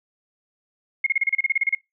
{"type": "tone bursts", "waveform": "sine", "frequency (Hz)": 2154, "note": "C7", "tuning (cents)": 50, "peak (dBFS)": -16, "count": 13, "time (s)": [1.04, 1.75], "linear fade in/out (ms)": 5, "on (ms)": 26, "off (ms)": 31, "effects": ["noise-tail reverb RT60 0.2 s tail -23 dB re dry"]}